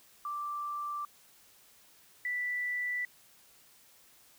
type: tone pair in turn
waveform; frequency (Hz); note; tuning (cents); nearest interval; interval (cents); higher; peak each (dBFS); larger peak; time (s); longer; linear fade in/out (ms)
sine; 1174.7 / 1972.2; D6 / B6; 0 / -3; major sixth; 897; second; -34 / -31; second; 0.25-1.05 / 2.25-3.05; neither; 2
effects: white hiss -61 dBFS RMS until 4.38 s